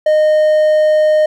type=tone; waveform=triangle; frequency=615 Hz; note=D#5; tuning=20 cents flat; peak=-6 dBFS; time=0.06-1.26 s; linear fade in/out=5 ms; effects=none